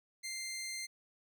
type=tone; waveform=15% pulse; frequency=2093 Hz; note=C7; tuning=in tune; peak=-33 dBFS; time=0.23-0.87 s; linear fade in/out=20 ms; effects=none